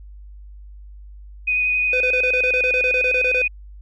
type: tone with vibrato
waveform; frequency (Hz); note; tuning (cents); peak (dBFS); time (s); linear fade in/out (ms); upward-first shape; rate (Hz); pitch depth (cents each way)
sine; 2489; D#7; 0; -16; 1.47-3.48; 10; triangle; 11; 18
type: tone bursts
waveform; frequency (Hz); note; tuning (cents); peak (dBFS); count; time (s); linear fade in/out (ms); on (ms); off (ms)
square; 506; B4; +42; -22; 15; 1.93-3.418; 2; 74; 27
effects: added 50 Hz sine -37 dBFS peak until 3.81 s + low-pass 4000 Hz 12 dB/octave